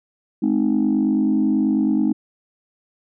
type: chord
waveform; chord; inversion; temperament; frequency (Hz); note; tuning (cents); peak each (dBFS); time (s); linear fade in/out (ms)
sine; Ab major; none; equal with one note detuned; 212.6 / 261.6 / 311.1; Ab3 / C4 / Eb4; +41 / 0 / 0; -19; 0.42-2.13; 10
effects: tanh soft clip ceiling -10 dBFS